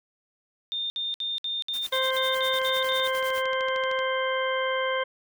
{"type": "tone bursts", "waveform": "sine", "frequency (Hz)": 3626, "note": "A#7", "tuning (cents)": -49, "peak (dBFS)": -27, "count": 10, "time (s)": [0.72, 3.069], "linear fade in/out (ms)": 0, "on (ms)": 180, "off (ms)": 61}
{"type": "noise with tremolo", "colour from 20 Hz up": "white", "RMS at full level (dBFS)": -40, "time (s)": [1.73, 3.43], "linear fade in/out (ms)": 10, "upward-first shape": "sine", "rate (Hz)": 9.9, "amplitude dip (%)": 90}
{"type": "harmonic tone", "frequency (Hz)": 523.3, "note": "C5", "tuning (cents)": 0, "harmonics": [1, 2, 3, 4, 6], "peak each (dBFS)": [-27, -30, -32, -33, -35], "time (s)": [1.92, 5.04], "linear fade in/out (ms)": 10}
{"type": "click train", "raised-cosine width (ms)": 0.2, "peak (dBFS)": -22, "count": 20, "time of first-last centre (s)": [2.54, 3.99], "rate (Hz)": 13.1}
{"effects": []}